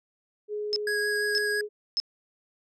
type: tone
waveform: sine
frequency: 419.3 Hz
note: G#4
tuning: 17 cents sharp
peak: -29 dBFS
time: 0.48-1.69 s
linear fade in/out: 50 ms
type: tone bursts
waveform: sine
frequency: 5200 Hz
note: E8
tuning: 24 cents flat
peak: -23 dBFS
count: 3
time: 0.73-2 s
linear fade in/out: 0 ms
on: 30 ms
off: 590 ms
type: tone with vibrato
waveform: square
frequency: 1654 Hz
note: G#6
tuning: 8 cents flat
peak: -27 dBFS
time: 0.87-1.61 s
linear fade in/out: 2 ms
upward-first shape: sine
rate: 5.9 Hz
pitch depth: 10 cents each way
effects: low-pass 10000 Hz 12 dB/octave